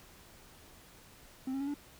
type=tone with pitch steps; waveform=triangle; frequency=261.6 / 270.4 / 279.4 / 288.8 Hz; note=C4 / C#4 / C#4 / D4; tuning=0 / -43 / +14 / -29 cents; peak=-31 dBFS; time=1.47-1.742 s; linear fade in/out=5 ms; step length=68 ms; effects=pink hiss -57 dBFS RMS until 1.99 s